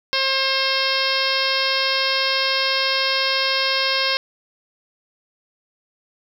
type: harmonic tone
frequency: 534 Hz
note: C5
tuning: 35 cents sharp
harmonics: 1 / 2 / 3 / 4 / 5 / 6 / 7 / 8 / 9 / 10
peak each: -27 / -27 / -27 / -27 / -27 / -27 / -27 / -27 / -27 / -27 dBFS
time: 0.13-4.17 s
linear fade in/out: 0 ms
effects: 8-bit